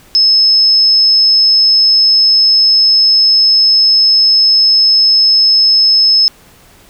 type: tone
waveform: sine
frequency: 5200 Hz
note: E8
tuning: 24 cents flat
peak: -5 dBFS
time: 0.15-6.28 s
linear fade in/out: 0 ms
effects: pink hiss -43 dBFS RMS until 6.89 s